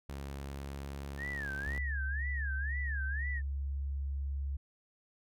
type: tone with pitch glide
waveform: sawtooth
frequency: 69.3 to 69.94 Hz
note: C#2 to C#2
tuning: 0 to +16 cents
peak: -36 dBFS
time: 0.09-1.78 s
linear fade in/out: 0 ms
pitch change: +16 cents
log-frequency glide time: 0.48-1.23 s
type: tone with vibrato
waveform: sine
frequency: 1746 Hz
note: A6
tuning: 14 cents flat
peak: -37 dBFS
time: 1.17-3.42 s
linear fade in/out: 50 ms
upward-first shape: sine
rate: 2 Hz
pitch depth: 220 cents each way
type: tone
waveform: sine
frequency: 69.3 Hz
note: C#2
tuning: in tune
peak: -33 dBFS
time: 1.66-4.57 s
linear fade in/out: 10 ms
effects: none